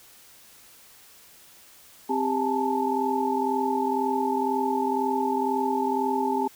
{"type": "tone cluster", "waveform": "sine", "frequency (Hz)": [261.9, 397.2, 852, 894], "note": ["C4", "G4", "G#5", "A5"], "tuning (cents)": [2, 23, 44, 27], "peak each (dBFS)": -28, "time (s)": [2.09, 6.48], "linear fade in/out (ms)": 10, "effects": ["white hiss -52 dBFS RMS until 6.55 s"]}